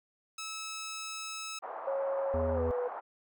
10% pulse tone, 1300 Hz, E6, 24 cents flat, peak -30 dBFS, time 0.38-1.59 s, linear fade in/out 5 ms
pink band-pass noise, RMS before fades -41 dBFS, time 1.62-3.01 s, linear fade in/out 20 ms, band 630 to 1100 Hz, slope 24 dB/octave
sine tone with pitch glide, 547 to 493 Hz, C#5 to B4, -23 to -3 cents, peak -30 dBFS, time 1.87-2.88 s, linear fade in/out 5 ms, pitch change -180 cents, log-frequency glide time 2.53-2.61 s
harmonic tone, 82.41 Hz, E2, in tune, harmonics 1 / 3 / 5, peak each -33 / -38 / -40 dBFS, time 2.34-2.71 s, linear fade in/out 0 ms
effects none

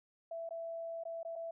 sine tone with dropouts, 664 Hz, E5, 12 cents sharp, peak -39 dBFS, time 0.31-1.51 s, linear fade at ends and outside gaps 5 ms, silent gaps 0.491-0.507 / 1.037-1.052 / 1.231-1.249 / 1.356-1.36 s, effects none

